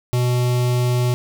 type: tone with notch filter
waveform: square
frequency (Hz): 123.47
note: B2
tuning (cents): 0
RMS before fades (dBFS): -18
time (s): 0.13-1.14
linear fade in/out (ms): 0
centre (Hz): 1600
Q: 1.8
effects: none